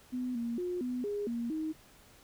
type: tone with pitch steps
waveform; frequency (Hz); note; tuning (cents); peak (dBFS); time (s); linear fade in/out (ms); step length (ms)
sine; 251 / 234.4 / 357.8 / 249.2 / 410.6 / 235 / 313.9; B3 / A#3 / F4 / B3 / G#4 / A#3 / D#4; +28 / +10 / +42 / +16 / -20 / +14 / +15; -32; 0.12-1.73; 20; 230
effects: pink hiss -59 dBFS RMS until 2.23 s